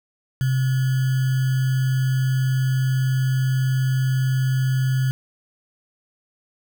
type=tone with sample-and-hold; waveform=sine; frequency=130.81 Hz; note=C3; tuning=in tune; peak=-17 dBFS; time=0.41-5.11 s; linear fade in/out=0 ms; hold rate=1575 Hz; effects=none